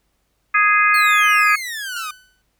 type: harmonic tone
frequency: 415.3 Hz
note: G#4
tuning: in tune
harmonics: 3 / 4 / 5 / 6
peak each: -16 / -17 / -18 / -19 dBFS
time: 0.54-1.56 s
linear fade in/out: 10 ms
type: exponential sweep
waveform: sawtooth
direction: down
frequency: 4388 to 1202 Hz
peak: -22 dBFS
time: 0.94-2.11 s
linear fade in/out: 5 ms
type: tone with exponential decay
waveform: sawtooth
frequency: 1503 Hz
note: F#6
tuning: 27 cents sharp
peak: -23 dBFS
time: 1.96-2.42 s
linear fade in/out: 5 ms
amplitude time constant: 98 ms
effects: added 50 Hz sine -68 dBFS peak until 2.59 s + pink hiss -68 dBFS RMS until 2.59 s